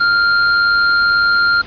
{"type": "tone with amplitude modulation", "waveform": "square", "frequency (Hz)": 1396.9, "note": "F6", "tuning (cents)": 0, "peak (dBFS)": -10, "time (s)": [0, 1.62], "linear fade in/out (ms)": 10, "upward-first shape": "sine", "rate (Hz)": 102, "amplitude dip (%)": 25, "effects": ["pink hiss -35 dBFS RMS until 1.66 s", "resampled to 11025 Hz"]}